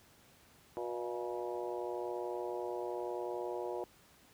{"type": "harmonic tone with a mistuned harmonic", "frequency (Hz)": 120.8, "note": "B2", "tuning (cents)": -38, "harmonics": [3, 4, 5, 6, 7, 8], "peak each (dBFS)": [-40, -42, -44, -46, -47, -48], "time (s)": [0.77, 3.84], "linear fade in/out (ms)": 0, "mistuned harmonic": 6, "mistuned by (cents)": -73, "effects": ["pink hiss -63 dBFS RMS until 4.33 s", "high-pass 60 Hz 12 dB/octave"]}